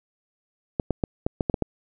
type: clicks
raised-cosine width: 2 ms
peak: -9 dBFS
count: 8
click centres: 0.798 / 0.907 / 1.038 / 1.265 / 1.408 / 1.498 / 1.542 / 1.623 s
effects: none